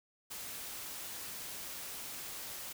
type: noise with ADSR envelope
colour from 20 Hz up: white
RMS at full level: -42 dBFS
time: 0.3-2.73 s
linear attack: 18 ms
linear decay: 8 ms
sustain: -2 dB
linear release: 10 ms
effects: none